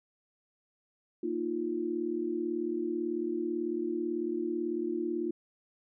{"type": "chord", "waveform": "sine", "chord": "Bb suspended fourth", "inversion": "none", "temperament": "equal", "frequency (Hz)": [233.1, 311.1, 349.2], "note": ["Bb3", "Eb4", "F4"], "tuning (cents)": [0, 0, 0], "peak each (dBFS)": [-38, -35, -32], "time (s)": [1.23, 5.31], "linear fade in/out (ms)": 5, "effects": []}